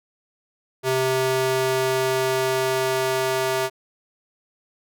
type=tone with high-pass filter sweep; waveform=square; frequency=130.81 Hz; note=C3; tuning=in tune; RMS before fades=-22 dBFS; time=0.83-3.7 s; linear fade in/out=50 ms; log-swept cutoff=320 to 490 Hz; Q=1.2; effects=none